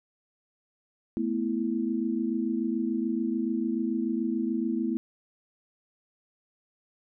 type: chord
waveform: sine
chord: A suspended second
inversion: none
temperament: equal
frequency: 220 / 246.9 / 329.6 Hz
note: A3 / B3 / E4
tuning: 0 / 0 / 0 cents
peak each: -30 dBFS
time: 1.17-4.97 s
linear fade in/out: 0 ms
effects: none